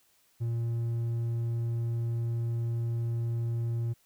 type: tone with hard clipping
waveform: sine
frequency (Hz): 116.54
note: A#2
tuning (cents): 0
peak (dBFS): -29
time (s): 0.4-3.94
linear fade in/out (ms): 20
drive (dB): 3
effects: white hiss -67 dBFS RMS until 4.05 s